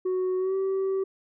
sine tone with pitch glide, 370 to 384.8 Hz, F#4 to G4, 0 to -32 cents, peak -21 dBFS, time 0.05-1.04 s, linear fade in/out 10 ms, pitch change +68 cents, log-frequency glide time 0.38-0.55 s, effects tanh soft clip ceiling -23 dBFS

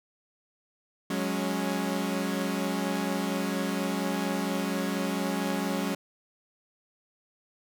sawtooth chord, F# suspended second, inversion none, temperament equal with one note detuned, 183.4 / 207.7 / 277.2 Hz, F#3 / G#3 / C#4, -15 / 0 / 0 cents, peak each -28 dBFS, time 1.1-5.95 s, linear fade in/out 5 ms, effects none

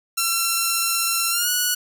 5% pulse tone with pitch glide, 1354 to 1468 Hz, E6 to F#6, +46 to -14 cents, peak -8 dBFS, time 0.17-1.75 s, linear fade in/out 10 ms, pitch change +140 cents, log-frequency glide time 1.3-1.5 s, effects none

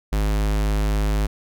square tone, 51.91 Hz, G#1, in tune, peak -19 dBFS, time 0.12-1.27 s, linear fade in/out 10 ms, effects none

